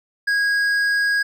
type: tone with hard clipping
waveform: triangle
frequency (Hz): 1645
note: G#6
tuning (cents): -17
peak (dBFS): -18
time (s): 0.27-1.23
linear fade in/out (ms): 10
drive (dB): 10
effects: none